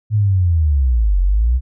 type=linear two-way sweep; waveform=sine; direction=down then up; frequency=109.6 to 44 to 65.4 Hz; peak=-11 dBFS; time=0.1-1.61 s; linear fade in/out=50 ms; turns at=1.21 s; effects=none